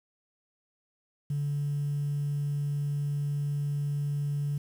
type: tone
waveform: sine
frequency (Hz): 144.3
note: D3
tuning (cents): -30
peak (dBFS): -26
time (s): 1.3-4.58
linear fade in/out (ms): 5
effects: tanh soft clip ceiling -24 dBFS + 9-bit